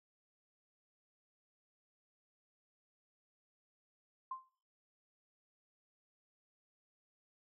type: tone with exponential decay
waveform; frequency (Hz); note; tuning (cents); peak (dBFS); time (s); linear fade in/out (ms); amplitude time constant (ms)
sine; 1046.5; C6; 0; -36; 4.31-4.49; 5; 38
effects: noise-tail reverb RT60 0.6 s tail -25 dB re dry